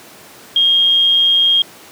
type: tone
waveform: sine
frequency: 3238 Hz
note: G#7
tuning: 45 cents flat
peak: -9 dBFS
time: 0.56-1.62 s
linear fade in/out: 2 ms
effects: pink hiss -39 dBFS RMS until 1.91 s + high-pass 200 Hz 12 dB/octave